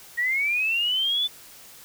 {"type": "linear sweep", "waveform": "sine", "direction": "up", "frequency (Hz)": [1877, 3520], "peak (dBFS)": -21, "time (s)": [0.17, 1.28], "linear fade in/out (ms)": 20, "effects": ["white hiss -47 dBFS RMS until 1.84 s"]}